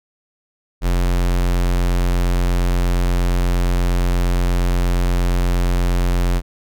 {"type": "tone", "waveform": "square", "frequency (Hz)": 44.25, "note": "F1", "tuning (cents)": 23, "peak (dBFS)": -15, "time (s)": [0.81, 6.42], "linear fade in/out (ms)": 50, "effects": []}